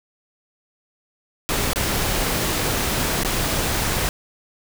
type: noise with dropouts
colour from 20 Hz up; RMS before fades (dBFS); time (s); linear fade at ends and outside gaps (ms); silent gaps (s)
pink; -22; 1.49-4.09; 0; 1.733-1.759 / 3.234-3.248
effects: none